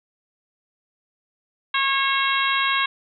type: harmonic tone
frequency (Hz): 545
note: C#5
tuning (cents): -29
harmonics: 2 / 3 / 4 / 5 / 6 / 7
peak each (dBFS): -23 / -25 / -26 / -27 / -28 / -28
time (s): 1.74-2.86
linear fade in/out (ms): 5
effects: none